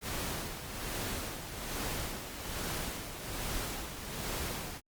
pink noise with tremolo, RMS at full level -36 dBFS, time 0.01-4.81 s, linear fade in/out 50 ms, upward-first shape sine, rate 1.2 Hz, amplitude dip 55%, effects Opus 48 kbps

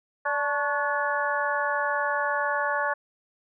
sine tone cluster, 581 / 872 / 1114 / 1461 / 1717 Hz, D5 / A5 / C#6 / F#6 / A6, -19 / -16 / +8 / -22 / -43 cents, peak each -30 dBFS, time 0.25-2.94 s, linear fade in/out 10 ms, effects none

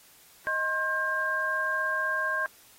sine tone cluster, 626 / 1067 / 1599 Hz, D#5 / C6 / G6, +10 / +34 / +34 cents, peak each -35 / -32 / -27 dBFS, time 0.47-2.46 s, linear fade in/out 0 ms, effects white hiss -56 dBFS RMS until 2.78 s + AAC 48 kbps

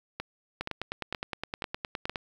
two click trains, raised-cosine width 0.3 ms, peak -17 / -16 dBFS, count 5 / 16, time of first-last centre 0.2-2.096 / 0.61-2.158 s, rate 2.11 / 9.69 Hz, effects 8-bit

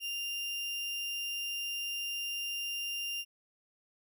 35% pulse tone, 2794 Hz, F7, in tune, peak -33 dBFS, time 0-3.25 s, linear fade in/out 50 ms, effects none

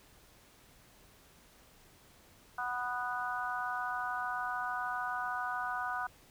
harmonic tone, 246.9 Hz, B3, in tune, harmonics 3 / 4 / 5 / 6, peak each -39 / -40 / -39 / -38 dBFS, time 2.58-6.07 s, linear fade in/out 5 ms, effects pink hiss -61 dBFS RMS until 6.3 s

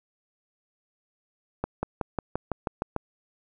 accelerating click train, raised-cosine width 1 ms, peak -13 dBFS, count 9, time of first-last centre 1.64-2.963 s, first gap 190 ms, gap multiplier 0.96, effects none

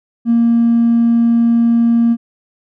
sine tone with hard clipping, 233.1 Hz, A#3, in tune, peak -9 dBFS, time 0.25-2.17 s, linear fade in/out 50 ms, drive 1 dB, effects none

